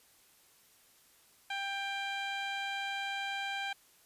15% pulse tone with low-pass filter, 791 Hz, G5, 15 cents sharp, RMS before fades -37 dBFS, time 1.5-3.73 s, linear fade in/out 5 ms, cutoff 4100 Hz, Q 1.1, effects white hiss -64 dBFS RMS until 4.05 s + resampled to 32000 Hz

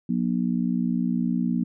harmonic tone, 59.8 Hz, A#1, 45 cents sharp, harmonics 3 / 4 / 5, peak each -25 / -24 / -32 dBFS, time 0.09-1.64 s, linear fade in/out 5 ms, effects none

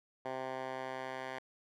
10% pulse tone with band-pass filter sweep, 130.7 Hz, C3, 1 cent flat, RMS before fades -41 dBFS, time 0.25-1.39 s, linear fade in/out 5 ms, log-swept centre 840 to 1400 Hz, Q 1.1, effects none

